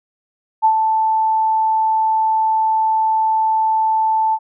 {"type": "tone with ADSR envelope", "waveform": "sine", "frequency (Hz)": 880, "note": "A5", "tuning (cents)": 0, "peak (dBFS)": -8, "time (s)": [0.62, 4.39], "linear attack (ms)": 29, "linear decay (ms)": 80, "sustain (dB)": -5, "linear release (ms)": 55, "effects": []}